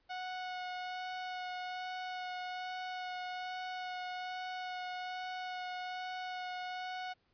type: tone with vibrato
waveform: sawtooth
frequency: 733 Hz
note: F#5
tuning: 16 cents flat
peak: -35 dBFS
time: 0.09-7.14 s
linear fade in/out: 20 ms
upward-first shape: sine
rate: 1.2 Hz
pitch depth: 10 cents each way
effects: pink hiss -75 dBFS RMS until 7.33 s + resampled to 11025 Hz